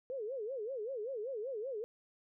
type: tone with vibrato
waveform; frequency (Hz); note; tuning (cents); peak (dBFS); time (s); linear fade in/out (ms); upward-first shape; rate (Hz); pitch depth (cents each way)
sine; 477.6; A#4; +42; -37; 0.1-1.84; 0; sine; 5.2; 250
effects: none